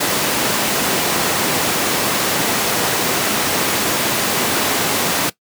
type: high-pass noise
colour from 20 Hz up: pink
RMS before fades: -18 dBFS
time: 0-5.3 s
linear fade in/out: 10 ms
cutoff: 210 Hz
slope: 12 dB/octave
effects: noise-tail reverb RT60 0.1 s tail -18 dB re dry